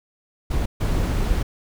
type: noise bursts at uneven times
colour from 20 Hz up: brown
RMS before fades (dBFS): -21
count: 2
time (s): 0.5-0.66 / 0.8-1.43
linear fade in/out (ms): 10
effects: none